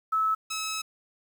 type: tone pair in turn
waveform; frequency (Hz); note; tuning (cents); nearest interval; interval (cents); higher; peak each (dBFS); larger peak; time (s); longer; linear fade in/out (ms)
sine / 10% pulse; 1301 / 1292; E6 / E6; -23 / -35; unison; 12; first; -22; neither; 0.12-0.35 / 0.5-0.82; second; 10
effects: 9-bit